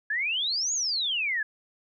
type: exponential two-way sweep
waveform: sine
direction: up then down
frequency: 1660 to 6900 to 1660 Hz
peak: -25 dBFS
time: 0.1-1.43 s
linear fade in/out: 5 ms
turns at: 0.73 s
effects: none